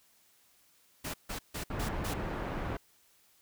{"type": "noise bursts", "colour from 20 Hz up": "pink", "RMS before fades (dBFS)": -38, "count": 5, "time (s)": [1.04, 2.14], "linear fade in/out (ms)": 10, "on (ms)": 100, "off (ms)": 150}
{"type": "low-pass noise", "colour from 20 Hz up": "pink", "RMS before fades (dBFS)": -36, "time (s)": [1.7, 2.77], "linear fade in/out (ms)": 5, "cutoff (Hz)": 1600, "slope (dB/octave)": 12}
{"effects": ["white hiss -66 dBFS RMS until 3.41 s"]}